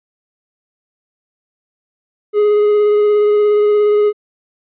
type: tone with vibrato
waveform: triangle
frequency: 417.4 Hz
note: G#4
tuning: 9 cents sharp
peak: -7 dBFS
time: 2.33-4.13 s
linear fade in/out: 50 ms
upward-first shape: sine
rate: 17 Hz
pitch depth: 13 cents each way
effects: resampled to 8000 Hz